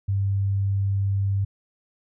sine tone, 98.6 Hz, G2, 11 cents sharp, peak -20 dBFS, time 0.08-1.45 s, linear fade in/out 10 ms, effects none

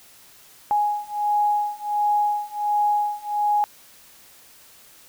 sine beating tone pair, 830.6 / 832 Hz, G#5 / G#5, 0 / +3 cents, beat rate 1.4 Hz, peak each -23 / -22 dBFS, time 0.71-3.64 s, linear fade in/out 0 ms, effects white hiss -50 dBFS RMS until 5.08 s

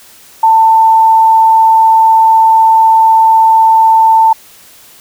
sine tone, 892 Hz, A5, 23 cents sharp, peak -3 dBFS, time 0.43-4.33 s, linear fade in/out 5 ms, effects white hiss -39 dBFS RMS until 5 s

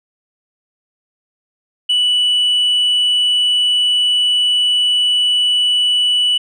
sine tone, 2960 Hz, F#7, in tune, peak -9 dBFS, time 1.89-6.38 s, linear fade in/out 10 ms, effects tanh soft clip ceiling -10 dBFS

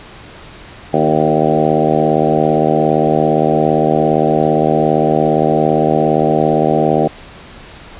harmonic tone with a mistuned harmonic, 77.5 Hz, D#2, 6 cents flat, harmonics 2 / 3 / 4 / 5 / 6 / 7 / 8 / 9 / 10, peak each -19 / -19 / -19 / -19 / -19 / -19 / -19 / -19 / -19 dBFS, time 0.93-7.08 s, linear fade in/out 10 ms, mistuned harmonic 5, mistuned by -18 cents, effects pink hiss -36 dBFS RMS until 7.99 s + resampled to 8000 Hz

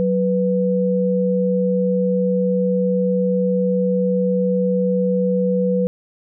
sine tone pair together, 185.52 / 493.9 Hz, F#3 / B4, +5 / 0 cents, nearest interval octave + perfect fourth, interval 1695 cents, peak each -18 dBFS, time 0-5.87 s, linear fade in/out 0 ms, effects none

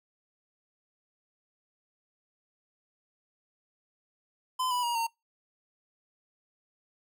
square tone with pitch steps, 1021 / 985.1 / 950.4 / 917 Hz, C6 / B5 / A#5 / A#5, -43 / -5 / +33 / -29 cents, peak -28 dBFS, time 4.59-5.07 s, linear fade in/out 10 ms, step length 120 ms, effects noise-tail reverb RT60 0.2 s tail -24 dB re dry

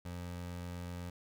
25% pulse tone, 88 Hz, F2, 14 cents sharp, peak -37 dBFS, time 0.05-1.1 s, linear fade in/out 5 ms, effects none

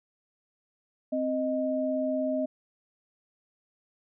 sine tone pair together, 261.6 / 622.2 Hz, C4 / D#5, 0 / 0 cents, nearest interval octave + minor third, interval 1500 cents, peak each -29 / -28 dBFS, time 1.12-2.46 s, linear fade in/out 10 ms, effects none

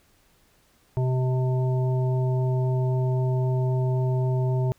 harmonic tone, 128.3 Hz, C3, 34 cents flat, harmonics 1 / 3 / 5 / 7, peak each -21 / -31 / -35 / -38 dBFS, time 0.97-4.72 s, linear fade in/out 0 ms, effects pink hiss -62 dBFS RMS until 4.78 s

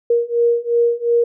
sine beating tone pair, 470 / 472.8 Hz, A#4 / A#4, +14 / +24 cents, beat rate 2.8 Hz, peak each -17 / -16 dBFS, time 0.1-1.24 s, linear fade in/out 5 ms, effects none

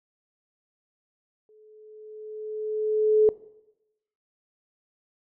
sine tone with exponential growth, 429.8 Hz, A4, 41 cents flat, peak -14 dBFS, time 1.49-3.29 s, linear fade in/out 1 ms, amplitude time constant 390 ms, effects noise-tail reverb RT60 0.9 s tail -19 dB re dry

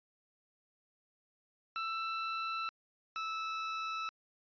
sawtooth tone pair in turn, 1329 / 1310.7 Hz, E6 / E6, +14 / -10 cents, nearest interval unison, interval 24 cents, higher first, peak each -31 / -32 dBFS, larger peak first, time 1.76-2.69 / 3.16-4.09 s, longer neither, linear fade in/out 0 ms, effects resampled to 11025 Hz

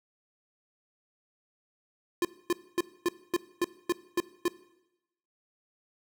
square tone bursts, 349.8 Hz, F4, 3 cents sharp, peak -24 dBFS, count 9, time 2.22-4.481 s, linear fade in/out 2 ms, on 29 ms, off 250 ms, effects noise-tail reverb RT60 0.9 s tail -19 dB re dry

